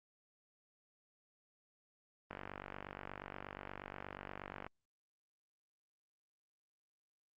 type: click train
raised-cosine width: 0.5 ms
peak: -29 dBFS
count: 115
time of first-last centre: 2.31-4.665 s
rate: 48.4 Hz
effects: Opus 24 kbps